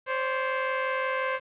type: tone pair together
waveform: 15% pulse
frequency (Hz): 523.3 / 569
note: C5 / C#5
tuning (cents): 0 / +45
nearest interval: minor second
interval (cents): 145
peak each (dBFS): -20 / -29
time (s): 0.06-1.4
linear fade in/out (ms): 50
effects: resampled to 8000 Hz + 9-bit